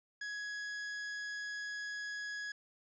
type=tone; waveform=45% pulse; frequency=1672 Hz; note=G#6; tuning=11 cents sharp; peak=-39 dBFS; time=0.21-2.52 s; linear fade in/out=5 ms; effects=resampled to 16000 Hz + 11-bit